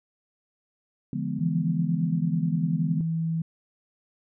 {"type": "chord", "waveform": "sine", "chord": "D diminished seventh", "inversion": "none", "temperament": "equal with one note detuned", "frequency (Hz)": [144.89, 174.61, 207.7, 246.9], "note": ["D3", "F3", "Ab3", "Cb4"], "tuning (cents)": [-23, 0, 0, 0], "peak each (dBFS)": -32, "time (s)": [1.13, 3.01], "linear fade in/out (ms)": 2}
{"type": "tone with pitch glide", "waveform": "sine", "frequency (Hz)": [166, 163.24], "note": ["E3", "E3"], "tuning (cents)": [12, -17], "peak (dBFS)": -24, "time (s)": [1.39, 3.42], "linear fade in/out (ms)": 5, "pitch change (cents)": -29, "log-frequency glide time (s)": [1.91, 2.84]}
{"effects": []}